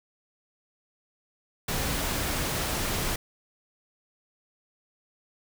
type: noise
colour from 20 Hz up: pink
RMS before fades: -29 dBFS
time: 1.68-3.16 s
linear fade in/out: 5 ms
effects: none